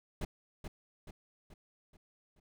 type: noise with echo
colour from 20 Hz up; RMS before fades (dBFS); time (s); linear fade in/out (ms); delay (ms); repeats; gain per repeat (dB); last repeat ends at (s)
brown; -35; 0.21-0.25; 5; 430; 5; -6; 2.4
effects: none